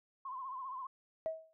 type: tone with vibrato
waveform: sine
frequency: 1046.5 Hz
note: C6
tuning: in tune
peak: -40 dBFS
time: 0.25-0.87 s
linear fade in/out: 5 ms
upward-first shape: triangle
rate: 15 Hz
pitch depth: 100 cents each way
type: tone with exponential decay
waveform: sine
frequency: 642 Hz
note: E5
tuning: 46 cents flat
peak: -30 dBFS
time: 1.26-1.53 s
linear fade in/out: 0 ms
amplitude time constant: 58 ms
effects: tanh soft clip ceiling -27 dBFS